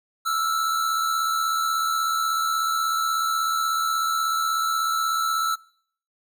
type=tone pair together; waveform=square; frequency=1318.5 / 1394.9 Hz; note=E6 / F6; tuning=0 / -2 cents; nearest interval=minor second; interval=98 cents; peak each=-23 / -31 dBFS; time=0.25-5.56 s; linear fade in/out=20 ms; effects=noise-tail reverb RT60 0.6 s tail -24 dB re dry